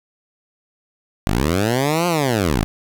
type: linear two-way sweep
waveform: 10% pulse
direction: up then down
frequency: 43.65 to 179 to 43.65 Hz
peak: -8 dBFS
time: 1.27-2.64 s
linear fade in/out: 0 ms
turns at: 2.07 s
effects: none